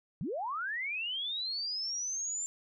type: linear sweep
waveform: sine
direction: up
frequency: 125.3 to 7290 Hz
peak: -33 dBFS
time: 0.21-2.46 s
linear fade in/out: 0 ms
effects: none